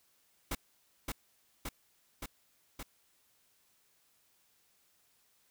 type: noise with echo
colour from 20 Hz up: pink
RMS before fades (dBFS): -35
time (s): 0.51-0.55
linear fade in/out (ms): 5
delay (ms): 570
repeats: 4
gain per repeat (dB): -2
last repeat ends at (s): 2.83
effects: white hiss -71 dBFS RMS until 5.5 s